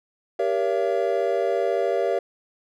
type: chord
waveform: triangle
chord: G diminished seventh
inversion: none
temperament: just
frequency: 392 / 470.4 / 564.5 / 677.4 Hz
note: G4 / Bb4 / Db5 / Fb5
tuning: 0 / +16 / +31 / +47 cents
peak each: -24 dBFS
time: 0.39-2.19 s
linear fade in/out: 5 ms
effects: none